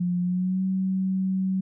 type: tone with pitch glide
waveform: sine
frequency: 177.5 to 189.14 Hz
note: F3 to F#3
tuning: +28 to +38 cents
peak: -22 dBFS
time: 0-1.61 s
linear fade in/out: 10 ms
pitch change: +110 cents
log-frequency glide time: 0.21-0.63 s
effects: none